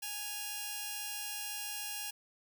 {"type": "tone pair together", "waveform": "5% pulse", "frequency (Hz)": [830.6, 2794], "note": ["G#5", "F7"], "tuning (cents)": [0, 0], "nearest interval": "octave + major sixth", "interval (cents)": 2100, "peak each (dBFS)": [-30, -31], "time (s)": [0.02, 2.11], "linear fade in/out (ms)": 10, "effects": []}